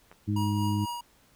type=clicks; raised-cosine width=0.5 ms; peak=-33 / -39 dBFS; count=2; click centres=0.115 / 0.126 s
type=harmonic tone; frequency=103.8 Hz; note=G#2; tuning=in tune; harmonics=1 / 2 / 3; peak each=-27 / -30 / -32 dBFS; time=0.27-0.86 s; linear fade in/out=20 ms
type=tone with tremolo; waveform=square; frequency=955 Hz; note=A#5; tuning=42 cents sharp; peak=-32 dBFS; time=0.36-1.01 s; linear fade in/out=5 ms; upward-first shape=triangle; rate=4.2 Hz; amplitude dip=50%
effects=pink hiss -62 dBFS RMS until 1.35 s